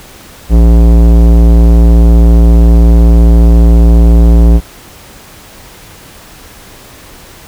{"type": "tone with tanh clipping", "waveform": "sine", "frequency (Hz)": 57.2, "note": "A#1", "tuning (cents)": -32, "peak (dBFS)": -3, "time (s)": [0.49, 4.61], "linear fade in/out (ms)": 50, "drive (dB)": 18, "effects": ["pink hiss -34 dBFS RMS until 7.47 s"]}